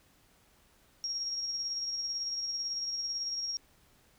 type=tone with tremolo; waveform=sine; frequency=5588 Hz; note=F8; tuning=in tune; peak=-31 dBFS; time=1.04-3.57 s; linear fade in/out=0 ms; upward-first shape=sine; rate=18 Hz; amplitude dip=35%; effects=pink hiss -65 dBFS RMS until 4.18 s